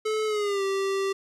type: tone with pitch glide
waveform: square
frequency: 433 to 390.2 Hz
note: A4 to G4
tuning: -28 to -8 cents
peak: -25 dBFS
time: 0.05-1.13 s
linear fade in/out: 10 ms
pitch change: -180 cents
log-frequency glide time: 0.26-0.63 s
effects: low-pass 8000 Hz 12 dB/octave + 11-bit